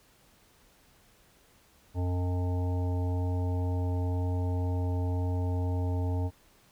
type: harmonic tone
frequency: 89.9 Hz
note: F#2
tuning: 49 cents flat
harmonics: 1 / 3 / 5 / 7 / 9 / 10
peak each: -27 / -37 / -41 / -44 / -46 / -47 dBFS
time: 1.94-6.31 s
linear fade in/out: 50 ms
effects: pink hiss -62 dBFS RMS until 6.71 s